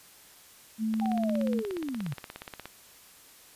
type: tone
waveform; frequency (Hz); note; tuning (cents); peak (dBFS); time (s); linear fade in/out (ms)
sine; 220; A3; 0; -26; 0.78-1.63; 50
type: click train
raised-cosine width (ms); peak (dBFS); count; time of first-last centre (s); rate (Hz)
0.3; -23; 30; 0.94-2.656; 16.9
type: linear sweep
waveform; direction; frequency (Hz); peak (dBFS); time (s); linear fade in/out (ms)
sine; down; 798 to 126.8; -31; 1.01-2.14; 10
effects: white hiss -54 dBFS RMS until 3.55 s + resampled to 32000 Hz